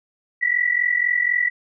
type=tone pair together; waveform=sine; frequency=1931.5 / 1975.5 Hz; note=B6 / B6; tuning=-39 / 0 cents; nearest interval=unison; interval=39 cents; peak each=-20 dBFS; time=0.41-1.5 s; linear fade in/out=20 ms; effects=none